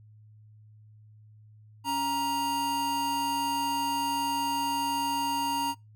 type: tone pair together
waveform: square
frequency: 278.9 / 938 Hz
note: C#4 / A#5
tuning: +11 / +11 cents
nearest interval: octave + major sixth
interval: 2100 cents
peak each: -36 / -28 dBFS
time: 1.84-5.75 s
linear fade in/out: 50 ms
effects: noise-tail reverb RT60 0.2 s tail -25 dB re dry + added 107 Hz sine -51 dBFS peak until 5.95 s